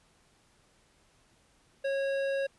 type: tone with hard clipping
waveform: sine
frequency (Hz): 548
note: C#5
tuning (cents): -20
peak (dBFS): -30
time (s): 1.84-2.47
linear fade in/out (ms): 10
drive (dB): 12
effects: pink hiss -66 dBFS RMS until 2.58 s + resampled to 24000 Hz